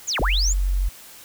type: linear two-way sweep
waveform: sine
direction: down then up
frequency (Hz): 7459 to 55 to 7459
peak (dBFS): -21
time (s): 0.07-0.54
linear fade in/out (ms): 20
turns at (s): 0.2
type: tone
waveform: sine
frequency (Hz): 46.25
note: F#1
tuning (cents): 0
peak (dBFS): -18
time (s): 0.21-0.89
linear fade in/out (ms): 10
effects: white hiss -44 dBFS RMS until 1.24 s